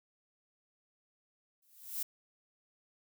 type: noise with exponential growth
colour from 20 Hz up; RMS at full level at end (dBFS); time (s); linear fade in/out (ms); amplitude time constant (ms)
violet; -33; 1.62-2.03; 5; 87
effects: none